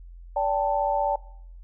sine tone cluster, 577 / 788 / 884 Hz, D5 / G5 / A5, -31 / +9 / +8 cents, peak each -26 dBFS, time 0.36-1.16 s, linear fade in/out 5 ms, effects noise-tail reverb RT60 0.6 s tail -20 dB re dry + added 43 Hz sine -41 dBFS peak until 1.63 s

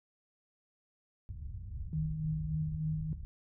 white low-pass noise, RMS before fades -42 dBFS, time 1.29-3.25 s, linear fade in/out 0 ms, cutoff 100 Hz, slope 24 dB/octave
sine tone with tremolo, 155.56 Hz, D#3, in tune, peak -30 dBFS, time 1.93-3.13 s, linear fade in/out 2 ms, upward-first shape sine, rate 3.4 Hz, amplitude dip 50%
effects none

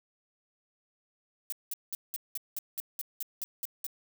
violet noise bursts, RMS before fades -35 dBFS, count 12, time 1.5-3.866 s, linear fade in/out 0 ms, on 23 ms, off 190 ms, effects none

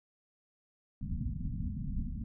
pink low-pass noise, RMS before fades -36 dBFS, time 1.01-2.24 s, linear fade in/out 2 ms, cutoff 260 Hz, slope 96 dB/octave, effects none

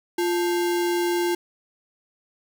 sine tone with sample-and-hold, 348.6 Hz, F4, 3 cents flat, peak -20 dBFS, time 0.18-1.35 s, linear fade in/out 5 ms, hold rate 1225 Hz, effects none

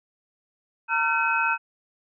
sine tone cluster, 916 / 1369 / 1523 / 2548 Hz, A#5 / F6 / F#6 / D#7, -31 / -35 / +50 / +41 cents, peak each -26 dBFS, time 0.88-1.58 s, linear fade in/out 50 ms, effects none

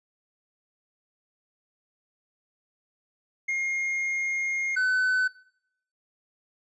triangle tone pair in turn, 2135 / 1509.7 Hz, C7 / F#6, +34 / +34 cents, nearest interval tritone, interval 600 cents, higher first, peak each -23 / -20 dBFS, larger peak second, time 3.48-4.76 / 4.76-5.28 s, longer first, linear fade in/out 10 ms, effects noise-tail reverb RT60 0.7 s tail -20 dB re dry + resampled to 22050 Hz

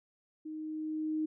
sine tone with level ramp, 311.1 Hz, D#4, in tune, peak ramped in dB -39 to -29 dBFS, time 0.45-1.26 s, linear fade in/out 10 ms, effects none

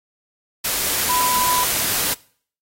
sine tone in noise, 995 Hz, B5, 13 cents sharp, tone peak -19 dBFS, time 1.09-1.64 s, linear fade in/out 10 ms, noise white, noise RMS -21 dBFS, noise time 0.64-2.14 s, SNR -1 dB, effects noise-tail reverb RT60 0.5 s tail -22 dB re dry + AAC 48 kbps

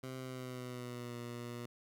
15% pulse tone with pitch glide, 130 to 119.9 Hz, C3 to A#2, -11 to +49 cents, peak -36 dBFS, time 0.03-1.66 s, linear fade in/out 5 ms, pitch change -140 cents, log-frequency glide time 0.19-1.17 s, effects none

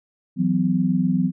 sine chord, E suspended second, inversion none, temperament equal with one note detuned, 164.81 / 185 / 252.7 Hz, E3 / F#3 / B3, 0 / 0 / +40 cents, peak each -23 / -20 / -22 dBFS, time 0.36-1.32 s, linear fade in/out 50 ms, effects none

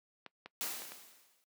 clicks, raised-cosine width 0.3 ms, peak -30 dBFS, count 4, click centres 0.263 / 0.46 / 0.82 / 0.92 s
white noise with exponential decay, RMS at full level -36 dBFS, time 0.61-1.44 s, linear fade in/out 0 ms, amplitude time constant 180 ms
effects noise-tail reverb RT60 0.1 s tail -21 dB re dry + high-pass 200 Hz 12 dB/octave

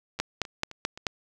two click trains, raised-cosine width 0.2 ms, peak -9 / -24 dBFS, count 5 / 4, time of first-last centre 0.2-1.068 / 0.19-0.975 s, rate 4.61 / 3.82 Hz, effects none

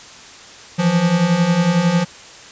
square beating tone pair, 164.81 / 175.81 Hz, E3 / F3, 0 / +12 cents, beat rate 11 Hz, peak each -20 / -15 dBFS, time 0.78-2.05 s, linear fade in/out 20 ms, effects white hiss -39 dBFS RMS until 2.51 s + resampled to 16000 Hz

